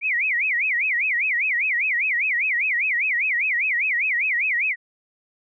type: tone with vibrato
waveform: sine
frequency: 2200 Hz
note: C#7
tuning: 14 cents flat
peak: -19 dBFS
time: 0.01-4.76 s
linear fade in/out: 50 ms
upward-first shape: sine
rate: 5 Hz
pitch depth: 280 cents each way
effects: none